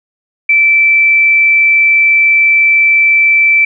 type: tone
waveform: sine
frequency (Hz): 2327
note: D7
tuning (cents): -17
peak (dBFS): -5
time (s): 0.49-3.65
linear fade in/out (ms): 5
effects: none